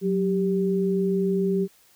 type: tone pair together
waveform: sine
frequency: 185 / 392 Hz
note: F#3 / G4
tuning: 0 / 0 cents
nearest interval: octave + minor second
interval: 1300 cents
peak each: -23 dBFS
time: 0.01-1.68 s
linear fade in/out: 50 ms
effects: white hiss -58 dBFS RMS until 1.95 s